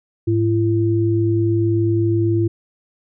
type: tone pair together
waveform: sine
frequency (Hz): 106.56 / 338.3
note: G#2 / E4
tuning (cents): +45 / +45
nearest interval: octave + minor sixth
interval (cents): 2000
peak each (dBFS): -17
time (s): 0.27-2.48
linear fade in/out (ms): 10
effects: none